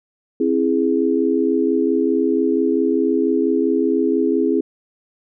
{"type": "chord", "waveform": "sine", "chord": "C augmented", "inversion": "none", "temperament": "equal with one note detuned", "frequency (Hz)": [265.1, 329.6, 415.3], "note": ["C4", "E4", "G#4"], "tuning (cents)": [23, 0, 0], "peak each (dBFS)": -19, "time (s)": [0.4, 4.61], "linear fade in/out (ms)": 5, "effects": []}